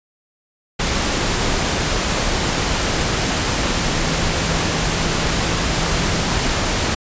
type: tone in noise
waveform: sine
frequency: 164.81 Hz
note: E3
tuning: in tune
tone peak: -27 dBFS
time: 3.79-6.37 s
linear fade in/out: 10 ms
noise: pink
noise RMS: -19 dBFS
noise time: 0.79-6.95 s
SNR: -11 dB
effects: resampled to 16000 Hz

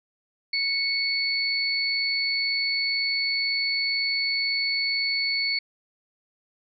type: tone pair together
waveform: sine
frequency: 2213 / 4441 Hz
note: C#7 / C#8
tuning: -3 / +2 cents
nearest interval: octave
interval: 1205 cents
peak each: -26 / -25 dBFS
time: 0.53-5.59 s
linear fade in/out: 5 ms
effects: none

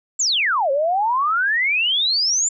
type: exponential two-way sweep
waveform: sine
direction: down then up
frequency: 7710 to 530 to 7310 Hz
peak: -16 dBFS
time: 0.19-2.49 s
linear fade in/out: 10 ms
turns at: 0.71 s
effects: none

